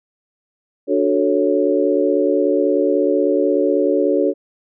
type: chord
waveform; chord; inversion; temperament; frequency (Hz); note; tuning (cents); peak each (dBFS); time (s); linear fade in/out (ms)
sine; D major seventh; none; equal; 293.7 / 370 / 440 / 554.4; D4 / F#4 / A4 / C#5; 0 / 0 / 0 / 0; -19; 0.87-4.34; 50
effects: none